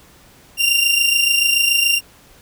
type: tone pair together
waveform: sawtooth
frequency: 2767 / 2794 Hz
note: F7 / F7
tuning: -17 / 0 cents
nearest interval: unison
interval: 17 cents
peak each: -13 dBFS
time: 0.57-2.01 s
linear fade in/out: 50 ms
effects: pink hiss -48 dBFS RMS until 2.41 s